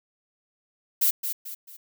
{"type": "noise with echo", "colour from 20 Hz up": "violet", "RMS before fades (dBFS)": -21, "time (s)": [1.01, 1.11], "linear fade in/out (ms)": 10, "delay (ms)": 220, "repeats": 3, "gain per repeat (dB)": -8, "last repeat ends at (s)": 1.77, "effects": []}